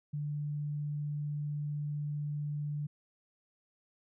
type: tone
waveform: sine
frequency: 147.4 Hz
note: D3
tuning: 7 cents sharp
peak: -33 dBFS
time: 0.13-2.87 s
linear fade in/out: 10 ms
effects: none